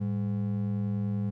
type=ring-modulated tone; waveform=triangle; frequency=154 Hz; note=D#3; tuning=17 cents flat; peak=-22 dBFS; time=0-1.31 s; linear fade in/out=20 ms; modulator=45.2 Hz; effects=none